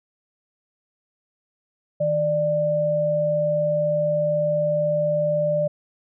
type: tone pair together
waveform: sine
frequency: 157.07 / 593 Hz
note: D#3 / D5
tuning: +17 / +17 cents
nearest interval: octave + major seventh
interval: 2300 cents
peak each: -27 / -19 dBFS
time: 2-5.68 s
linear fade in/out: 10 ms
effects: none